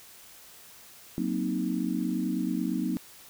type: chord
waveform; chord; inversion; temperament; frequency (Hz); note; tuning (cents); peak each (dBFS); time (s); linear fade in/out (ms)
sine; C half-diminished seventh; second; equal; 185 / 233.1 / 261.6 / 311.1; Gb3 / Bb3 / C4 / Eb4; 0 / 0 / 0 / 0; -32; 1.18-2.97; 0
effects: white hiss -51 dBFS RMS until 3.29 s